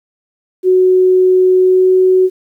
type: tone with pitch glide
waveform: sine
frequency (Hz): 370 to 372.1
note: F#4 to F#4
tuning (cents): 0 to +10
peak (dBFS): -6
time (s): 0.63-2.3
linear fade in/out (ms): 50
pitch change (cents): +10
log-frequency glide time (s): 1.58-1.91
effects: 8-bit